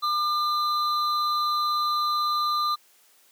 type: tone pair together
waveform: triangle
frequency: 1200 / 4041 Hz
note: D6 / B7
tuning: +37 / +39 cents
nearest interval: octave + major sixth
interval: 2102 cents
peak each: -21 / -29 dBFS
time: 0.02-2.76 s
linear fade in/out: 20 ms
effects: white hiss -59 dBFS RMS until 3.31 s + high-pass 300 Hz 12 dB/octave